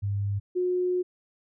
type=tone pair in turn; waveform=sine; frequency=100.6 / 361.9 Hz; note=G2 / F#4; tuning=+45 / -38 cents; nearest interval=octave + minor seventh; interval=2217 cents; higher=second; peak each=-25 / -23 dBFS; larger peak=second; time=0.02-0.4 / 0.55-1.03 s; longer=second; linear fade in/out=20 ms; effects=none